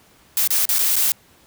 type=noise with dropouts; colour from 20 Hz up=blue; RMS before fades=-18 dBFS; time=0.37-1.12 s; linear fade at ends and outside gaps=1 ms; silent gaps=0.475-0.505 / 0.654-0.69 / 0.785-0.79 / 0.957-0.964 s; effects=pink hiss -53 dBFS RMS until 1.46 s + high-pass 60 Hz 12 dB/octave